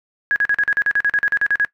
sine tone bursts, 1661.2 Hz, G#6, in tune, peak -13 dBFS, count 15, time 0.31-1.648 s, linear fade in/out 0 ms, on 50 ms, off 42 ms, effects noise-tail reverb RT60 0.1 s tail -19 dB re dry

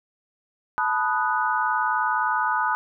sine chord, B dominant seventh, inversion third, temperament equal with one note detuned, 868.4 / 987.8 / 1244.5 / 1480 Hz, A5 / B5 / D#6 / F#6, -23 / 0 / 0 / 0 cents, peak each -26 dBFS, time 0.78-2.75 s, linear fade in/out 0 ms, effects none

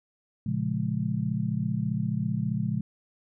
sine chord, Bb minor seventh, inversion none, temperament just, 116.54 / 139.85 / 174.81 / 209.8 Hz, Bb2 / Db3 / F3 / Ab3, 0 / +16 / +2 / +18 cents, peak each -31 dBFS, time 0.46-2.81 s, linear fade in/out 5 ms, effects none

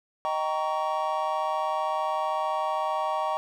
triangle chord, Eb dominant seventh, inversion none, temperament just, 622.3 / 777.8 / 933.4 / 1120.1 Hz, Eb5 / G5 / Bb5 / Db6, 0 / -14 / +2 / +18 cents, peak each -29 dBFS, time 0.25-3.37 s, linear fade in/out 0 ms, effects none

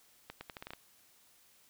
accelerating click train, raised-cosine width 0.3 ms, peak -27 dBFS, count 8, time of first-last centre 0.3-0.735 s, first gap 110 ms, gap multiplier 0.8, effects white hiss -65 dBFS RMS until 1.69 s

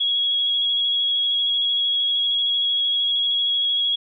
sine tone with vibrato, 3322 Hz, G#7, in tune, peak -18 dBFS, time 0-3.96 s, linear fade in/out 10 ms, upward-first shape square, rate 13 Hz, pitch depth 11 cents each way, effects none

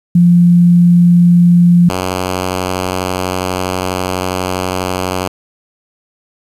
sine / 5% pulse tone pair in turn, 174.1 / 92.23 Hz, F3 / F#2, -5 / -5 cents, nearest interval major seventh, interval 1100 cents, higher first, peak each -4 dBFS, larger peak neither, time 0.15-1.89 / 1.89-5.28 s, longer second, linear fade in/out 5 ms, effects resampled to 32000 Hz + 7-bit

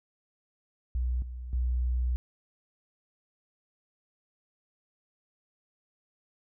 sine tone with level steps, 61.7 Hz, B1, 1 cent flat, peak -26 / -36 / -25 dBFS, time 0.95-2.16 s, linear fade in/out 0 ms, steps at 1.22 / 1.53 s, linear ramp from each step 2 ms, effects none

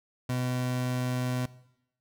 30% pulse tone, 125.8 Hz, B2, 32 cents sharp, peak -25 dBFS, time 0.29-1.46 s, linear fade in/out 5 ms, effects noise-tail reverb RT60 0.8 s tail -19 dB re dry

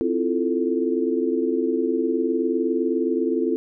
sine chord, F major seventh, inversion second, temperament equal, 261.6 / 329.6 / 349.2 / 440 Hz, C4 / E4 / F4 / A4, 0 / 0 / 0 / 0 cents, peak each -25 dBFS, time 0.01-3.56 s, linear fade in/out 0 ms, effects none

